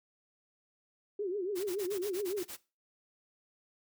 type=tone with vibrato; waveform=sine; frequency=385.3 Hz; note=G4; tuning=30 cents flat; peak=-32 dBFS; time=1.19-2.43 s; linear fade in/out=5 ms; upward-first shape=triangle; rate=7.1 Hz; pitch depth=200 cents each way
type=noise bursts; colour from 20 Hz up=white; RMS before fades=-44 dBFS; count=9; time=1.55-2.569 s; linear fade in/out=20 ms; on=91 ms; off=25 ms
effects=noise-tail reverb RT60 0.3 s tail -19 dB re dry